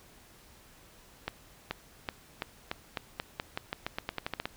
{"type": "accelerating click train", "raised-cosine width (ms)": 0.3, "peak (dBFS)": -16, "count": 18, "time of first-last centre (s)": [1.28, 4.455], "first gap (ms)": 430, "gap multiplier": 0.88, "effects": ["pink hiss -57 dBFS RMS until 4.56 s"]}